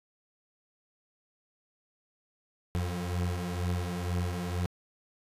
30% pulse beating tone pair, 87.2 / 89.3 Hz, F2 / F2, -2 / +39 cents, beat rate 2.1 Hz, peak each -32 / -29 dBFS, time 2.75-4.66 s, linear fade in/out 0 ms, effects resampled to 32000 Hz

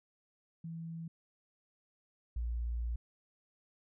sine tone pair in turn, 164.81 / 58.52 Hz, E3 / A#1, 0 / +7 cents, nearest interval octave + tritone, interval 1793 cents, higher first, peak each -40 / -33 dBFS, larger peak second, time 0.64-1.08 / 2.36-2.96 s, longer second, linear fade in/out 5 ms, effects none

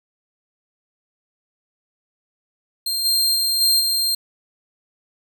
sawtooth tone with level steps, 4186 Hz, C8, in tune, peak -18 / -13 / -15 / -11 / -15 dBFS, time 2.86-4.15 s, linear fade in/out 5 ms, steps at 3.04 / 3.34 / 3.6 / 3.79 s, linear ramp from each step 20 ms, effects none

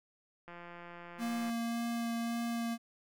click train, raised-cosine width 0.5 ms, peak -34 dBFS, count 177, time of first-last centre 0.48-1.497 s, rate 173 Hz
square tone with vibrato, 233.1 Hz, A#3, in tune, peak -34 dBFS, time 1.18-2.78 s, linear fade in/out 50 ms, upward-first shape sine, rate 1.8 Hz, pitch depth 9 cents each way
effects none

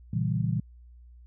sine chord, A# diminished seventh, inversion none, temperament equal with one note detuned, 116.54 / 138.59 / 163.77 / 196 Hz, A#2 / C#3 / E3 / G3, 0 / 0 / -11 / 0 cents, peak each -28 / -32 / -29 / -33 dBFS, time 0.13-0.6 s, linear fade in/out 5 ms, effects added 60 Hz sine -48 dBFS peak until 1.26 s

